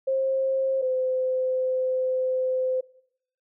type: tone pair in turn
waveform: sine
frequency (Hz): 532 / 514.8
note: C5 / C5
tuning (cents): +29 / -28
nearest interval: minor second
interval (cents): 57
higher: first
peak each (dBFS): -21 / -22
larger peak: first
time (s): 0.07-0.82 / 0.82-2.81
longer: second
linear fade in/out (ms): 10
effects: noise-tail reverb RT60 0.7 s tail -21 dB re dry